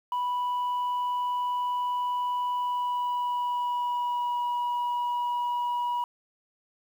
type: tone with pitch glide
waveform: sine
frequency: 985 to 969.2 Hz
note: B5 to B5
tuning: -5 to -33 cents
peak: -23 dBFS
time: 0.12-6.04 s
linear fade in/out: 2 ms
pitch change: -28 cents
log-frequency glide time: 2.54-4.38 s
effects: tanh soft clip ceiling -25 dBFS + 9-bit